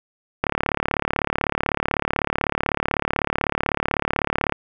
click train, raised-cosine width 0.5 ms, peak -4 dBFS, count 148, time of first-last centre 0.44-4.523 s, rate 36 Hz, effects none

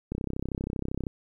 click train, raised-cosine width 3 ms, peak -18 dBFS, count 32, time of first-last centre 0.12-1.068 s, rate 32.7 Hz, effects 10-bit

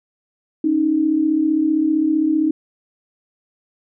sine tone pair together, 277.2 / 312.6 Hz, C#4 / D#4, 0 / +8 cents, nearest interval major second, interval 208 cents, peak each -21 / -15 dBFS, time 0.64-2.51 s, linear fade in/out 5 ms, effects none

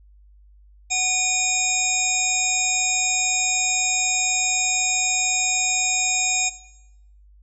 harmonic tone with a mistuned harmonic, 746 Hz, F#5, 14 cents sharp, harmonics 1 / 3 / 5 / 7 / 9 / 10, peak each -30 / -25 / -30 / -33 / -26 / -23 dBFS, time 0.9-6.5 s, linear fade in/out 20 ms, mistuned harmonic 3, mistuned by +140 cents, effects noise-tail reverb RT60 0.8 s tail -17 dB re dry + added 50 Hz sine -48 dBFS peak until 7.42 s

